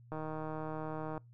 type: click train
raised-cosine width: 1 ms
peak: -27 dBFS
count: 166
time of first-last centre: 0.12-1.178 s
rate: 156 Hz
effects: noise-tail reverb RT60 0.2 s tail -25 dB re dry + added 119 Hz sine -55 dBFS peak until 1.33 s